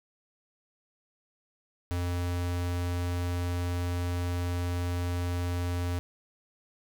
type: tone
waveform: square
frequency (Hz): 88.1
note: F2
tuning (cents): +16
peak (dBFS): -29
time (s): 1.91-5.99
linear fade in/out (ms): 0
effects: none